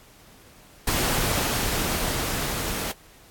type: noise with level ramp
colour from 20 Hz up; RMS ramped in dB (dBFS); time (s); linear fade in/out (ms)
pink; -23 to -29; 0.87-2.92; 5
effects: pink hiss -52 dBFS RMS until 3.3 s + AAC 64 kbps